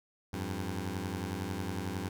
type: beating tone pair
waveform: 15% pulse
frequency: 88 / 99 Hz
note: F2 / G2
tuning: +14 / +18 cents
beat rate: 11 Hz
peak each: -31 dBFS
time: 0.33-2.09 s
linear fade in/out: 5 ms
effects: none